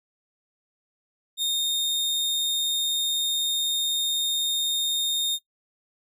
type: tone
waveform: 40% pulse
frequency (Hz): 3676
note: A#7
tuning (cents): -25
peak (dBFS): -22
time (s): 1.37-5.39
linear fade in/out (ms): 50
effects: noise-tail reverb RT60 0.1 s tail -19 dB re dry